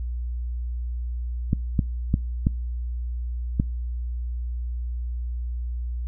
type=clicks; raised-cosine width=5 ms; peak=-7 dBFS; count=5; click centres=1.531 / 1.792 / 2.141 / 2.469 / 3.599 s; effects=noise-tail reverb RT60 0.4 s tail -26 dB re dry + added 60 Hz sine -26 dBFS peak until 6.07 s